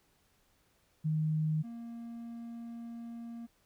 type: tone pair in turn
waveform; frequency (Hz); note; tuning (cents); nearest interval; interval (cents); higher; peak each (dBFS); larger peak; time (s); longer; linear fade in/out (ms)
sine / triangle; 155.6 / 233.1; D#3 / A#3; 0 / 0; perfect fifth; 700; second; -28 / -39; first; 1.04-1.63 / 1.63-3.47; second; 20
effects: pink hiss -71 dBFS RMS until 3.65 s